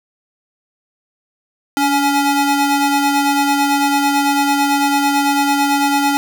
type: ring-modulated tone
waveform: 35% pulse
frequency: 561 Hz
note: C#5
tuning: 21 cents sharp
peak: -8 dBFS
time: 1.77-6.17 s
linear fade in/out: 0 ms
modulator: 276 Hz
effects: none